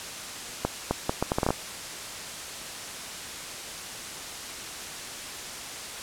accelerating click train, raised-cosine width 1 ms, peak -9 dBFS, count 10, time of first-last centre 0.65-1.505 s, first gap 260 ms, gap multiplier 0.71, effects white hiss -37 dBFS RMS until 6.02 s + low-pass 9000 Hz 12 dB/octave

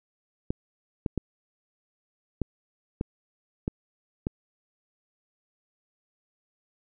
clicks, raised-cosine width 3 ms, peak -14 dBFS, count 7, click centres 0.505 / 1.062 / 1.177 / 2.417 / 3.011 / 3.679 / 4.269 s, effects none

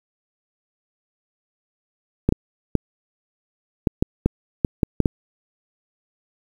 clicks, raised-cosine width 3 ms, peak -3 dBFS, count 10, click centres 2.29 / 2.324 / 2.753 / 3.872 / 4.025 / 4.26 / 4.648 / 4.832 / 5.003 / 5.058 s, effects 7-bit

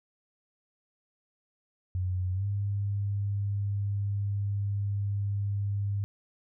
sine tone with pitch glide, 91.9 to 100.8 Hz, F#2 to G2, -11 to +49 cents, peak -27 dBFS, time 1.95-6.04 s, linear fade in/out 0 ms, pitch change +160 cents, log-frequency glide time 2.33-2.45 s, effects none

